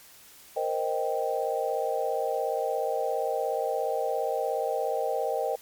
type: chord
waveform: sine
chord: C minor seventh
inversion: third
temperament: equal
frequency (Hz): 466.2 / 523.3 / 622.3 / 784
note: Bb4 / C5 / Eb5 / G5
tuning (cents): 0 / 0 / 0 / 0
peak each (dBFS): -31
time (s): 0.56-5.56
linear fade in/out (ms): 10
effects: white hiss -52 dBFS RMS until 5.61 s + MP3 96 kbps